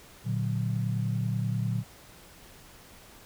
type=chord; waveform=sine; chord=Bb augmented; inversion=none; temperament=equal; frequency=116.54 / 146.83 / 185 Hz; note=Bb2 / D3 / F#3; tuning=0 / 0 / 0 cents; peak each=-28 / -33 / -33 dBFS; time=0.24-1.84 s; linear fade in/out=50 ms; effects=pink hiss -52 dBFS RMS until 3.25 s